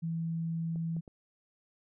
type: tone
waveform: sine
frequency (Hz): 164.81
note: E3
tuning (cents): 0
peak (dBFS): -31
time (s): 0.02-1.01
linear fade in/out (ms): 20
type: clicks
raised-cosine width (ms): 2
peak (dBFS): -36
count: 3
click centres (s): 0.759 / 0.966 / 1.078
effects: none